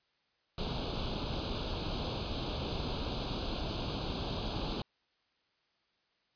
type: noise with comb filter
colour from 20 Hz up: pink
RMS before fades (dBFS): -36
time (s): 0.58-4.82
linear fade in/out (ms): 2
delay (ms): 0.26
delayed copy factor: +1
effects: white hiss -75 dBFS RMS until 6.35 s + resampled to 11025 Hz